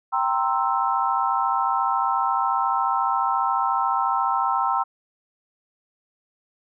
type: chord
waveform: sine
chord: C dominant seventh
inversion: second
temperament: equal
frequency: 784 / 932.3 / 1046.5 / 1318.5 Hz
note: G5 / Bb5 / C6 / E6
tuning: 0 / 0 / 0 / 0 cents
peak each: -25 dBFS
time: 0.12-4.84 s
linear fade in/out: 20 ms
effects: none